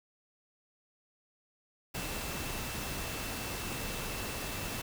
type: tone in noise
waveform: sine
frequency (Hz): 2666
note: E7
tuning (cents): +19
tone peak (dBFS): -47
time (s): 1.94-4.82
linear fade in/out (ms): 10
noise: pink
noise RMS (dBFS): -38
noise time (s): 1.94-4.82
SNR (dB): -12
effects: none